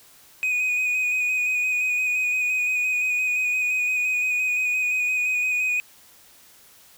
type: tone with vibrato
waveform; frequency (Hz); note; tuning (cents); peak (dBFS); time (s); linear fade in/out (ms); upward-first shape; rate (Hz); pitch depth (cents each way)
triangle; 2489; D#7; 0; -19; 0.43-5.8; 0; square; 5.8; 18
effects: white hiss -52 dBFS RMS until 6.97 s